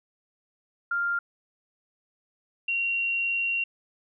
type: tone pair in turn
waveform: sine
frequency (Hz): 1396.9 / 2751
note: F6 / F7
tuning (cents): 0 / -27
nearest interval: octave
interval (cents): 1173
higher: second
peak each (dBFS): -24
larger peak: neither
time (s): 0.91-1.19 / 2.68-3.64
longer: second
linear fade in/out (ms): 5
effects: none